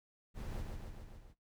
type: noise with echo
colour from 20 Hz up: brown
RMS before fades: -42 dBFS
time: 0.34-0.65 s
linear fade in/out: 50 ms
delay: 140 ms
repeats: 5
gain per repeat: -3 dB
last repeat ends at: 1.35 s
effects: noise-tail reverb RT60 0.2 s tail -23 dB re dry